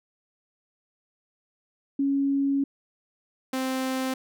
sine / sawtooth tone pair in turn, 277.2 / 261.2 Hz, C#4 / C4, 0 / -3 cents, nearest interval minor second, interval 103 cents, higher first, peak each -21 / -22 dBFS, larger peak first, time 1.99-2.64 / 3.53-4.14 s, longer first, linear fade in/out 5 ms, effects none

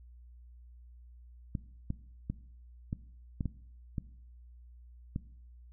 clicks, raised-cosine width 5 ms, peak -21 dBFS, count 8, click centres 1.552 / 1.904 / 2.3 / 2.929 / 3.408 / 3.457 / 3.982 / 5.161 s, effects noise-tail reverb RT60 0.7 s tail -19 dB re dry + added 60 Hz sine -51 dBFS peak until 5.72 s

